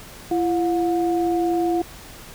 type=tone pair together; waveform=sine; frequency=338.6 / 719 Hz; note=E4 / F#5; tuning=+46 / -50 cents; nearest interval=octave + minor second; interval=1304 cents; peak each=-19 / -24 dBFS; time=0.31-1.82 s; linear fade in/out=5 ms; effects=pink hiss -41 dBFS RMS until 2.34 s